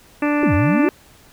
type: harmonic tone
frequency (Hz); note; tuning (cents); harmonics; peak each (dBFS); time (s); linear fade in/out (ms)
293.9; D4; +1; 1 / 2 / 3 / 4 / 5 / 6 / 7 / 8 / 9; -17 / -24 / -28 / -28 / -32 / -29 / -34 / -32 / -32; 0.22-0.89; 5
type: exponential two-way sweep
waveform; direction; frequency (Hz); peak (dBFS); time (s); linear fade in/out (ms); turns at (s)
sine; down then up; 395.5 to 82.41 to 395.5; -16; 0.43-0.89; 0; 0.54
effects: pink hiss -49 dBFS RMS until 1.32 s